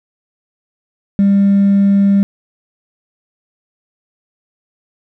triangle tone with hard clipping, 198.7 Hz, G3, 24 cents sharp, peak -7 dBFS, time 1.19-2.23 s, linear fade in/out 0 ms, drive 2 dB, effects none

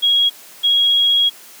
sine tone pair in turn, 3305 / 3305 Hz, G#7 / G#7, -9 / -9 cents, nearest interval unison, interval 0 cents, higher neither, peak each -11 dBFS, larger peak neither, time 0.02-0.3 / 0.63-1.3 s, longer second, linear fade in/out 20 ms, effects white hiss -41 dBFS RMS until 1.6 s + high-pass 200 Hz 12 dB/octave

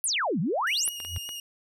sine exponential two-way sweep, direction down then up, 11790 to 146.83 to 11790 Hz, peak -24 dBFS, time 0.04-0.89 s, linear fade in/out 0 ms, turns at 0.4 s
sawtooth tone with vibrato, 2861 Hz, F7, 41 cents sharp, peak -32 dBFS, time 0.67-1.4 s, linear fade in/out 2 ms, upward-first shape square, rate 5.1 Hz, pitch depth 14 cents each way
clicks, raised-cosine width 0.3 ms, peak -25 dBFS, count 5, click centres 0.878 / 1.002 / 1.049 / 1.163 / 1.291 s
sine tone with exponential growth, 87 Hz, F2, 6 cents flat, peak -26 dBFS, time 0.98-1.18 s, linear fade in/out 5 ms, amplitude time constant 42 ms
effects none

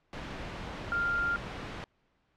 sine tone in noise, 1396.9 Hz, F6, in tune, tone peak -27 dBFS, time 0.92-1.36 s, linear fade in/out 0 ms, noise pink, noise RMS -39 dBFS, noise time 0.13-1.84 s, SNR +9 dB, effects pink hiss -72 dBFS RMS until 2.36 s + low-pass 3000 Hz 12 dB/octave

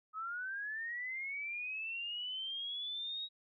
sine linear sweep, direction up, 1259 to 3808 Hz, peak -38 dBFS, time 0.13-3.29 s, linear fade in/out 50 ms, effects none

